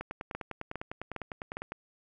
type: two click trains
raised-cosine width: 0.5 ms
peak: -21 / -22 dBFS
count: 4 / 18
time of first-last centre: 0.35-1.57 / 0.01-1.72 s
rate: 2.46 / 9.94 Hz
effects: none